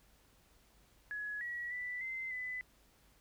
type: tone with pitch steps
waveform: sine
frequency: 1686 / 1923 / 1978 / 2069 / 2004 Hz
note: G#6 / B6 / B6 / C7 / B6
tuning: +26 / -47 / +2 / -20 / +25 cents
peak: -38 dBFS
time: 1.11-2.61 s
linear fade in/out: 0 ms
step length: 300 ms
effects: added 50 Hz sine -70 dBFS peak until 3.2 s + pink hiss -68 dBFS RMS until 3.2 s